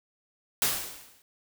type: noise with exponential decay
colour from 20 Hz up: white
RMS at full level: -23 dBFS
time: 0.62-1.22 s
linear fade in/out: 1 ms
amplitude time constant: 130 ms
effects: none